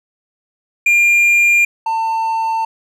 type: tone pair in turn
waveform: triangle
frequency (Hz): 2400 / 897.3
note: D7 / A5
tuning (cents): +37 / +34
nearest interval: octave + perfect fourth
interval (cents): 1703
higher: first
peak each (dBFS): -7 / -13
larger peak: first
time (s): 0.86-1.65 / 1.86-2.65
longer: neither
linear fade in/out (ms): 5
effects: none